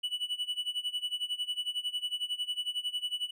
triangle tone with tremolo, 2957 Hz, F#7, 2 cents flat, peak -27 dBFS, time 0.03-3.31 s, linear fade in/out 10 ms, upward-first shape sine, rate 11 Hz, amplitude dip 90%, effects none

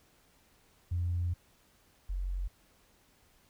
sine tone pair in turn, 87.31 / 45.64 Hz, F2 / F#1, 0 / -23 cents, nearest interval major seventh, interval 1123 cents, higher first, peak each -28 / -31 dBFS, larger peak first, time 0.91-1.34 / 2.09-2.48 s, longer first, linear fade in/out 10 ms, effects tanh soft clip ceiling -24 dBFS + pink hiss -66 dBFS RMS until 3.49 s

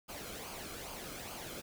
pink noise with flanger, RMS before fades -45 dBFS, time 0.08-1.62 s, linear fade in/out 20 ms, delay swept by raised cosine 0.53 to 1.11 ms, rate 2.4 Hz, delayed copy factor -0.55, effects none

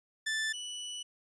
sawtooth tone pair in turn, 1760 / 2960 Hz, A6 / F#7, 0 / 0 cents, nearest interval major sixth, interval 900 cents, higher second, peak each -27 / -35 dBFS, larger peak first, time 0.26-0.53 / 0.53-1.03 s, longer second, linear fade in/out 10 ms, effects resampled to 22050 Hz

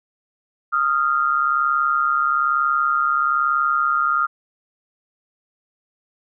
sine tone pair together, 1240.9 / 1382 Hz, D#6 / F6, -5 / -19 cents, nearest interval major second, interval 186 cents, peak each -19 dBFS, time 0.72-4.27 s, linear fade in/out 20 ms, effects none

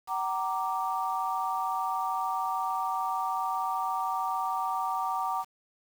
sine chord, Gb augmented, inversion none, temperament equal with one note detuned, 759 / 932.3 / 1174.7 Hz, Gb5 / Bb5 / D6, +44 / 0 / 0 cents, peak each -32 dBFS, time 0.07-5.45 s, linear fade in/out 50 ms, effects 8-bit

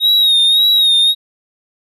triangle tone with vibrato, 3762 Hz, A#7, 15 cents sharp, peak -7 dBFS, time 0-1.15 s, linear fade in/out 50 ms, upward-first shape sine, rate 1.8 Hz, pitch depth 59 cents each way, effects none

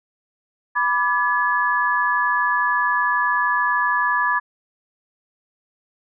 sine chord, G# diminished, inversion first, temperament equal with one note detuned, 987.8 / 1174.7 / 1703 Hz, B5 / D6 / G#6, 0 / 0 / +43 cents, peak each -21 / -23 / -20 dBFS, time 0.75-4.4 s, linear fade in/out 20 ms, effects none

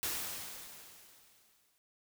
white noise with exponential decay, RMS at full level -35 dBFS, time 0.03-1.78 s, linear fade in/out 0 ms, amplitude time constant 380 ms, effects none

